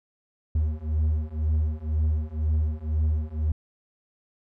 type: beating tone pair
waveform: triangle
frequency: 76.3 / 78.3 Hz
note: D#2 / D#2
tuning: -33 / +11 cents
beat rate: 2 Hz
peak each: -24 / -23 dBFS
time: 0.55-3.52 s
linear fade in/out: 5 ms
effects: none